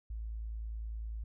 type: tone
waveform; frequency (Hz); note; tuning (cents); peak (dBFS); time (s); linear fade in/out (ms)
sine; 55; A1; 0; -37; 0.1-1.24; 5
effects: none